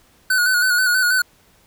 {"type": "tone with vibrato", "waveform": "square", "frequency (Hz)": 1480, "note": "F#6", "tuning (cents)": 0, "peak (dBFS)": -15, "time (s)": [0.3, 1.22], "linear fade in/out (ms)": 5, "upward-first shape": "square", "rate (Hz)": 6.2, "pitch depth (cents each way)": 41, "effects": ["pink hiss -55 dBFS RMS until 1.66 s"]}